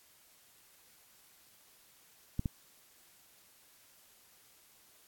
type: clicks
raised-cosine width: 5 ms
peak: -20 dBFS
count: 2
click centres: 2.394 / 2.458 s
effects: white hiss -63 dBFS RMS until 5.07 s + AAC 64 kbps